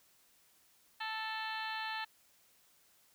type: harmonic tone with a mistuned harmonic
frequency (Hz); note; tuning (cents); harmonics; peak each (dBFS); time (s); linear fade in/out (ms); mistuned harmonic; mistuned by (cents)
440; A4; 0; 2 / 3 / 4 / 5 / 6 / 7 / 8 / 9 / 10; -41 / -47 / -42 / -53 / -46 / -49 / -51 / -51 / -51; 1-2.05; 10; 10; -60
effects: white hiss -68 dBFS RMS until 3.14 s